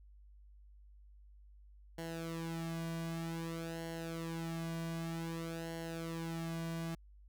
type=tone with flanger; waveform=sawtooth; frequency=165.2 Hz; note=E3; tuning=4 cents sharp; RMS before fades=-41 dBFS; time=1.98-6.95 s; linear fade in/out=5 ms; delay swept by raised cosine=0.81 to 2.31 ms; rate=0.53 Hz; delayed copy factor=-0.75; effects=added 50 Hz sine -56 dBFS peak until 7.28 s